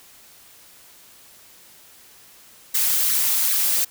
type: noise with flanger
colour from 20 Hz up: blue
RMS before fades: -20 dBFS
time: 2.74-3.85 s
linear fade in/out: 10 ms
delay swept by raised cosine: 0.48 to 5.68 ms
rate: 2.6 Hz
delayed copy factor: +0.6
effects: white hiss -49 dBFS RMS until 3.9 s